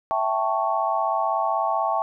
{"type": "chord", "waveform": "sine", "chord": "A dominant seventh", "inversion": "second", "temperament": "equal", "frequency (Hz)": [659.3, 784, 880, 1108.7], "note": ["E5", "G5", "A5", "C#6"], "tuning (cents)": [0, 0, 0, 0], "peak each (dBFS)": -26, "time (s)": [0.11, 2.02], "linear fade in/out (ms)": 0, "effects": []}